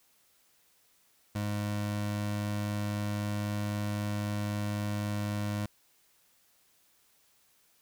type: tone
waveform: 25% pulse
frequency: 103.83 Hz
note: G#2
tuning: in tune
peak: -27 dBFS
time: 1.35-5.66 s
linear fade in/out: 5 ms
effects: white hiss -67 dBFS RMS until 7.81 s